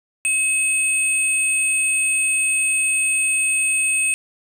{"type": "tone pair together", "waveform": "sine", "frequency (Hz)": [2566, 8589], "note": ["E7", "C9"], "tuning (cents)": [-47, 44], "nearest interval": "octave + major sixth", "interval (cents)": 2091, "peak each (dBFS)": -18, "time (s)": [0.25, 4.14], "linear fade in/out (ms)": 0, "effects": ["tanh soft clip ceiling -11 dBFS", "9-bit"]}